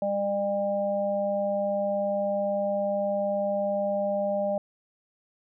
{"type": "harmonic tone", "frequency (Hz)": 200.6, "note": "G3", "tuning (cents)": 40, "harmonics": [1, 3, 4], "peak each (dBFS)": [-33, -25, -34], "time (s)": [0.02, 4.58], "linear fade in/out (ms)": 2, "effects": []}